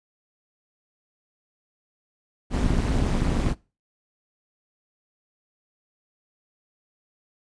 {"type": "noise with amplitude modulation", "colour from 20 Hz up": "brown", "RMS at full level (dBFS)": -19, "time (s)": [2.5, 3.55], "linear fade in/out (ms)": 50, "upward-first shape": "sine", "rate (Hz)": 206, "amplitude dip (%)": 85, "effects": ["noise-tail reverb RT60 0.3 s tail -22 dB re dry", "resampled to 22050 Hz"]}